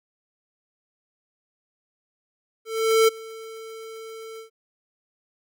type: tone with ADSR envelope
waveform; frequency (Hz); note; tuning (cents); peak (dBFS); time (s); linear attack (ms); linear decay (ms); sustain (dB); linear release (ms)
square; 446.2; A4; +24; -14; 2.65-4.5; 430; 13; -23; 110
effects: none